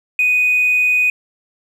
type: tone with hard clipping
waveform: sine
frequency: 2489 Hz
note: D#7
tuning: in tune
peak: -12 dBFS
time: 0.19-1.1 s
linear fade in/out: 2 ms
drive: 1 dB
effects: none